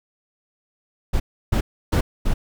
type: noise bursts at uneven times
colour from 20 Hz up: brown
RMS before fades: -18 dBFS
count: 4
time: 1.13-1.2 / 1.52-1.61 / 1.92-2.01 / 2.25-2.34 s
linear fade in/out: 10 ms
effects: none